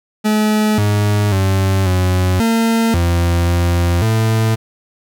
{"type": "tone with pitch steps", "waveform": "40% pulse", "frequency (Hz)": [213.8, 103.7, 96.2, 91.8, 227.5, 86, 86.7, 111.2], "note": ["A3", "G#2", "G2", "F#2", "A#3", "F2", "F2", "A2"], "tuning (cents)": [-49, -2, -32, -13, -42, -26, -12, 19], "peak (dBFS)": -11, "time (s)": [0.24, 4.56], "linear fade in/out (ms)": 20, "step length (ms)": 540, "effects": []}